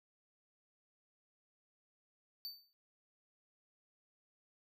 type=tone with exponential decay; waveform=square; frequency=4570 Hz; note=D8; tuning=48 cents flat; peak=-40 dBFS; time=2.45-2.73 s; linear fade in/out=0 ms; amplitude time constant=59 ms; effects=noise-tail reverb RT60 0.4 s tail -22 dB re dry